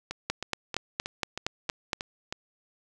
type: two click trains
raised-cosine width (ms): 0.2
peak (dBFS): -16 / -10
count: 8 / 8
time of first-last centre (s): 0.11-2.325 / 0.3-1.932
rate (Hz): 3.16 / 4.29
effects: none